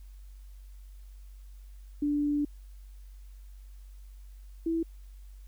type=tone pair in turn; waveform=sine; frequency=292.1 / 329.2 Hz; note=D4 / E4; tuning=-9 / -2 cents; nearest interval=major second; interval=207 cents; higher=second; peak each=-25 / -26 dBFS; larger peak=first; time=2.02-2.45 / 4.66-4.83 s; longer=first; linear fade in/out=5 ms; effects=added 48 Hz sine -45 dBFS peak until 5.47 s + white hiss -67 dBFS RMS until 5.47 s